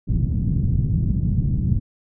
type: low-pass noise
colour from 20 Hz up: white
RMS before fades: -20 dBFS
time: 0.07-1.8 s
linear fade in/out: 20 ms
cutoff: 170 Hz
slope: 24 dB/octave
effects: none